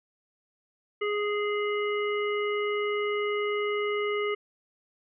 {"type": "harmonic tone", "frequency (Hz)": 415.3, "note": "G#4", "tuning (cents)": 0, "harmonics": [1, 3, 5, 7], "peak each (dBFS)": [-27, -34, -34, -40], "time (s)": [1.01, 4.35], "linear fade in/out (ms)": 10, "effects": []}